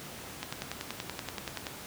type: click train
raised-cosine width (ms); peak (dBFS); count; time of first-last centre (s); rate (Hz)
0.2; -17; 14; 0.43-1.668; 10.5
effects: pink hiss -44 dBFS RMS until 1.86 s + high-pass 80 Hz 12 dB/octave